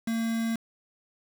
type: tone with quantisation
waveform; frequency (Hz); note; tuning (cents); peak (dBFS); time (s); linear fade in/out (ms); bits
triangle; 227.4; A#3; -43; -24; 0.07-0.56; 5; 6
effects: none